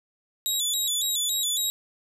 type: tone with vibrato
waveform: 20% pulse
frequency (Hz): 3640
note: A#7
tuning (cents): -42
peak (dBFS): -18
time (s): 0.46-1.7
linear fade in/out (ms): 0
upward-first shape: square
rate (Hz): 3.6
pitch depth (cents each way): 85
effects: none